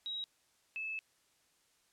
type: tone pair in turn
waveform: sine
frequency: 3830 / 2612 Hz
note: A#7 / E7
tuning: +46 / -17 cents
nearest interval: perfect fifth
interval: 663 cents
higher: first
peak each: -37 / -37 dBFS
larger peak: neither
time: 0.06-0.24 / 0.76-0.99 s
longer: second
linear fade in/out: 0 ms
effects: white hiss -72 dBFS RMS until 1.92 s + low-pass 10000 Hz 12 dB/octave